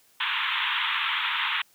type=band-pass noise; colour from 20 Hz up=white; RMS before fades=-27 dBFS; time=0.2-1.62 s; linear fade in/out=5 ms; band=890 to 3600 Hz; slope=96 dB/octave; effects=white hiss -61 dBFS RMS until 1.74 s + high-pass 80 Hz 12 dB/octave